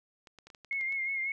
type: clicks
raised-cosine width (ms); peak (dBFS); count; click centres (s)
0.2; -34; 9; 0.272 / 0.387 / 0.47 / 0.502 / 0.548 / 0.647 / 0.728 / 0.811 / 0.924
type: tone with vibrato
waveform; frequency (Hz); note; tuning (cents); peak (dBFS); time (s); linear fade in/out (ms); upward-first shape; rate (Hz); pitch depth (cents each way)
sine; 2151; C7; +47; -30; 0.71-1.32; 2; sine; 5.5; 41
effects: none